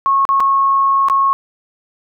sine tone with dropouts, 1094 Hz, C#6, 23 cents flat, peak -10 dBFS, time 0.06-1.33 s, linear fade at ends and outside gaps 0 ms, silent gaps 0.252-0.29 / 0.4-0.404 / 1.085-1.099 s, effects none

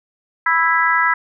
harmonic tone, 329.6 Hz, E4, in tune, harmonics 3 / 4 / 5 / 6, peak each -19 / -18 / -18 / -19 dBFS, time 0.46-1.14 s, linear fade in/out 5 ms, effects none

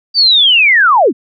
sine linear sweep, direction down, 4699 to 189 Hz, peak -5 dBFS, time 0.14-1.13 s, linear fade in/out 50 ms, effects none

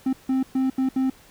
triangle tone bursts at uneven times, 262.7 Hz, C4, 7 cents sharp, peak -17 dBFS, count 5, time 0.06-0.13 / 0.29-0.43 / 0.55-0.7 / 0.78-0.89 / 0.96-1.1 s, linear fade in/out 5 ms, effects pink hiss -52 dBFS RMS until 1.3 s

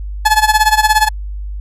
30% pulse tone with tremolo, 859 Hz, A5, 42 cents flat, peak -3 dBFS, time 0.25-1.09 s, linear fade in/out 10 ms, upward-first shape sine, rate 17 Hz, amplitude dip 85%, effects added 50 Hz sine -21 dBFS peak until 1.6 s + resampled to 32000 Hz

